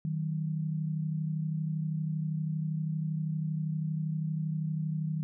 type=tone pair together; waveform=sine; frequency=155.56 / 188.16 Hz; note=D#3 / F#3; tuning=0 / +29 cents; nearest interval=minor third; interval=329 cents; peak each=-30 / -37 dBFS; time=0.05-5.23 s; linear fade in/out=0 ms; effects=none